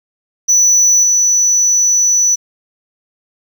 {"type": "tone with level steps", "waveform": "sine", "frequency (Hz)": 5950, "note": "F#8", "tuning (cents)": 9, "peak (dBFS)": [-4, -7], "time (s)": [0.48, 2.36], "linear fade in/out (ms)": 20, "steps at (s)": 1.03, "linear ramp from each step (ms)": 5, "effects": ["tanh soft clip ceiling -6 dBFS", "7-bit"]}